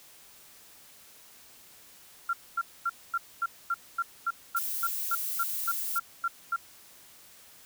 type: tone bursts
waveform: sine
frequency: 1375 Hz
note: F6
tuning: 27 cents flat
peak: -25 dBFS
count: 16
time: 2.29-6.562 s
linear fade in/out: 5 ms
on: 42 ms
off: 240 ms
type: noise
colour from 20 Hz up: violet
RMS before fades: -33 dBFS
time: 4.56-5.99 s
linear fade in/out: 10 ms
effects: white hiss -54 dBFS RMS until 7.65 s